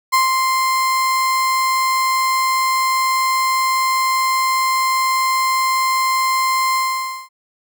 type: tone with ADSR envelope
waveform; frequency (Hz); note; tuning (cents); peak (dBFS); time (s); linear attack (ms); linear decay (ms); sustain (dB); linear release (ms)
35% pulse; 1046.5; C6; 0; -9; 0.12-7.29; 20; 140; -4; 540
effects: none